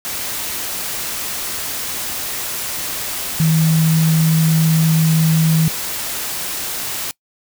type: tone in noise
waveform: sine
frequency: 160.1 Hz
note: D#3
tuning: 50 cents sharp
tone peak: -11 dBFS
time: 3.4-5.68 s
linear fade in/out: 0 ms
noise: white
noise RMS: -24 dBFS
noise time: 0.05-7.11 s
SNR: +10 dB
effects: noise-tail reverb RT60 0.1 s tail -23 dB re dry